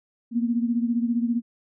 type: beating tone pair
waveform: sine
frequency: 233.1 / 248.1 Hz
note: A#3 / B3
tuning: 0 / +8 cents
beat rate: 15 Hz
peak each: -22 / -27 dBFS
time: 0.31-1.42 s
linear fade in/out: 50 ms
effects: none